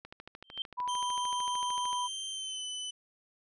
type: click train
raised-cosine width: 0.3 ms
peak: -29 dBFS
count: 26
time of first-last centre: 0.05-1.93 s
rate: 13.3 Hz
type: tone with exponential growth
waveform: sine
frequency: 3136 Hz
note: G7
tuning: in tune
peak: -29 dBFS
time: 0.44-0.62 s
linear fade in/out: 2 ms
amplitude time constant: 38 ms
type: tone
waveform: sine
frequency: 987.8 Hz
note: B5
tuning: in tune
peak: -31 dBFS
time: 0.77-2.08 s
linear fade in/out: 20 ms
type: tone with pitch glide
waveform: sawtooth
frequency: 3136 to 3010 Hz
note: G7 to F#7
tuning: 0 to +29 cents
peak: -33 dBFS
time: 0.88-2.91 s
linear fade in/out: 10 ms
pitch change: -71 cents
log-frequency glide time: 2.3-2.65 s
effects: resampled to 24000 Hz